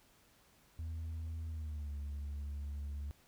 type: tone with pitch glide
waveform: sine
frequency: 81 to 71.75 Hz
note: E2 to D2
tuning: -30 to -40 cents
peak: -36 dBFS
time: 0.79-3.11 s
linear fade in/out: 0 ms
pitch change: -210 cents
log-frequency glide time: 1.47-1.93 s
effects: tanh soft clip ceiling -38 dBFS + pink hiss -67 dBFS RMS until 3.27 s